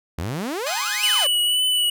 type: exponential two-way sweep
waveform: sawtooth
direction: up then down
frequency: 73.42 to 2794 to 519 Hz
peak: -21 dBFS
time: 0.18-1.27 s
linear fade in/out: 5 ms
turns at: 1.04 s
type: chord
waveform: 10% pulse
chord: Ab dominant seventh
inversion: none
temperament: just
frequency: 830.6 / 1038.3 / 1245.9 / 1495.1 Hz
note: Ab5 / C6 / Eb6 / Gb6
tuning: 0 / -14 / +2 / +18 cents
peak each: -24 dBFS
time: 0.66-1.25 s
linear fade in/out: 10 ms
type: tone with vibrato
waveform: square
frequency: 2963 Hz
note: F#7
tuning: 2 cents sharp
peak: -18 dBFS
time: 1.03-1.9 s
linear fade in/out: 5 ms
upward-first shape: triangle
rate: 2 Hz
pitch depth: 33 cents each way
effects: none